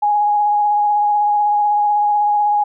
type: tone with vibrato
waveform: sine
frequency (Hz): 830.6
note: G#5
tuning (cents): 0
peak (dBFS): -12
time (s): 0.02-2.64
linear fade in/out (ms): 10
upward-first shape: triangle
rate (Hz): 16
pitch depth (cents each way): 20
effects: none